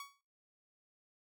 sawtooth tone with exponential decay, 1124 Hz, C#6, 24 cents sharp, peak -38 dBFS, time 0-0.21 s, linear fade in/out 2 ms, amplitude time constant 44 ms, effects noise-tail reverb RT60 0.5 s tail -26 dB re dry

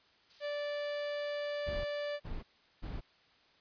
violet noise, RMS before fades -46 dBFS, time 0.29-2.13 s, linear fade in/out 20 ms
45% pulse tone, 584 Hz, D5, 10 cents flat, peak -35 dBFS, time 0.4-2.2 s, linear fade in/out 50 ms
brown noise bursts, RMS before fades -40 dBFS, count 3, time 1.66-3.01 s, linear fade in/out 20 ms, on 190 ms, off 390 ms
effects white hiss -66 dBFS RMS until 3.6 s + resampled to 11025 Hz

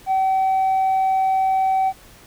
triangle tone with tanh clipping, 764 Hz, G5, 45 cents flat, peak -16 dBFS, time 0.06-1.93 s, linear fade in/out 50 ms, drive 6 dB, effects pink hiss -47 dBFS RMS until 2.26 s

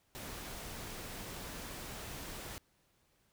pink noise, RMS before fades -45 dBFS, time 0.15-2.58 s, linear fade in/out 0 ms, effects pink hiss -73 dBFS RMS until 3.32 s

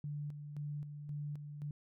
sine tone with tremolo, 146.83 Hz, D3, in tune, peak -38 dBFS, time 0.04-1.71 s, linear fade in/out 2 ms, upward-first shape square, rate 1.9 Hz, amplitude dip 50%, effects none

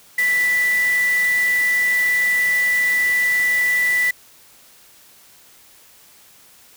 sine tone in noise, 1975.5 Hz, B6, in tune, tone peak -15 dBFS, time 0.18-4.11 s, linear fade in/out 5 ms, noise white, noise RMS -31 dBFS, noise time 0.18-4.11 s, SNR +13 dB, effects white hiss -49 dBFS RMS until 6.76 s

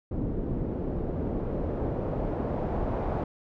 pink noise with low-pass filter sweep, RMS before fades -30 dBFS, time 0.11-3.24 s, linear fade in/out 5 ms, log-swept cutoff 350 to 760 Hz, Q 1.3, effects none

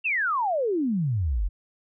sine exponential sweep, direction down, 2794 to 41.54 Hz, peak -22 dBFS, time 0.04-1.49 s, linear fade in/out 20 ms, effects none

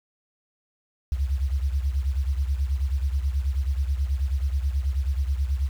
sine beating tone pair, 66.3 / 75.6 Hz, C2 / D#2, +23 / -49 cents, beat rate 9.3 Hz, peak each -23 / -28 dBFS, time 1.12-5.69 s, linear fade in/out 0 ms, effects 8-bit

